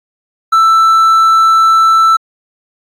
triangle tone, 1326 Hz, E6, 10 cents sharp, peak -3 dBFS, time 0.52-2.17 s, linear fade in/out 10 ms, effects AAC 64 kbps

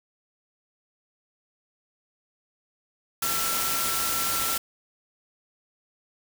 sine tone in noise, 1349 Hz, E6, 40 cents sharp, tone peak -32 dBFS, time 3.22-4.58 s, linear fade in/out 5 ms, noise white, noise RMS -27 dBFS, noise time 3.22-4.58 s, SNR -8 dB, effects none

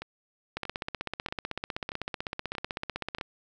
two click trains, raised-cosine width 0.3 ms, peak -16 / -21 dBFS, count 43 / 6, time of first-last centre 0.57-3.212 / 0.02-3.185 s, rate 15.9 / 1.58 Hz, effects none

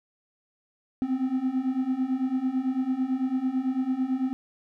triangle beating tone pair, 254.1 / 263.1 Hz, B3 / C4, +49 / +10 cents, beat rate 9 Hz, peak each -27 / -24 dBFS, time 1.02-4.33 s, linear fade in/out 0 ms, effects none

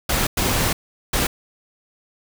pink noise bursts at uneven times, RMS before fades -20 dBFS, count 3, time 0.09-0.27 / 0.37-0.73 / 1.13-1.27 s, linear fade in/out 5 ms, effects none

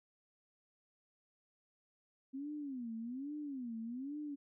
sine tone with vibrato, 259.5 Hz, C4, 14 cents flat, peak -40 dBFS, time 2.33-4.36 s, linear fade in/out 20 ms, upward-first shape sine, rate 1.2 Hz, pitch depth 250 cents each way, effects none

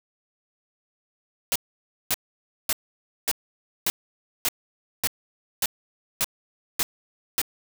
white noise bursts, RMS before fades -23 dBFS, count 11, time 1.52-7.416 s, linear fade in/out 0 ms, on 36 ms, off 550 ms, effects none

